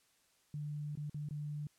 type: tone with dropouts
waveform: sine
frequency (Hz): 148.2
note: D3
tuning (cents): +16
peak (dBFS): -38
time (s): 0.54-1.67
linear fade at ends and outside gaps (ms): 2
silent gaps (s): 0.954-0.973 / 1.097-1.144 / 1.288-1.308
effects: white hiss -72 dBFS RMS until 1.78 s + low-pass 11000 Hz 12 dB/octave